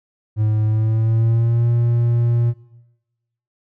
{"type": "tone with pitch glide", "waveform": "triangle", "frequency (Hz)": [107.9, 118.35], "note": ["A2", "A#2"], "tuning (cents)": [-33, 27], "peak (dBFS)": -12, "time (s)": [0.36, 2.54], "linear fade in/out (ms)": 50, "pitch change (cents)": 160, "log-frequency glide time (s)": [0.65, 1.67], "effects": ["noise-tail reverb RT60 1.0 s tail -18 dB re dry"]}